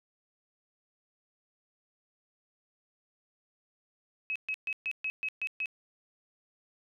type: tone bursts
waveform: sine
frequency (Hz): 2560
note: D#7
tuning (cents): +49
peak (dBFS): -30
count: 8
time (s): 4.3-5.658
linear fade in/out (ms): 0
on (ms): 56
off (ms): 130
effects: none